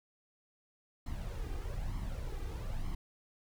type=noise with flanger; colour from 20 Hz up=brown; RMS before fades=-38 dBFS; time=1.06-2.95 s; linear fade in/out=5 ms; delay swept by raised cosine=0.95 to 2.55 ms; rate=1.1 Hz; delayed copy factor=+0.65; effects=none